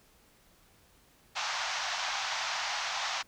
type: band-pass noise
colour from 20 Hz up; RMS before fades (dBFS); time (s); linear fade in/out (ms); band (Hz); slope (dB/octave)
pink; -34; 1.35-3.23; 20; 700 to 6400; 48
effects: pink hiss -63 dBFS RMS until 3.27 s